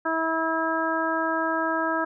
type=harmonic tone; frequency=324.1 Hz; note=E4; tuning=29 cents flat; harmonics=1 / 2 / 3 / 4 / 5; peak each=-29 / -29 / -29 / -29 / -29 dBFS; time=0.05-2.05 s; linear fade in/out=10 ms; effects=none